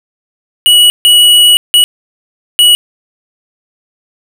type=tone bursts at uneven times; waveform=square; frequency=2927 Hz; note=F#7; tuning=19 cents flat; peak=-3 dBFS; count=4; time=0.66-0.9 / 1.05-1.57 / 1.74-1.84 / 2.59-2.75 s; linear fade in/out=0 ms; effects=none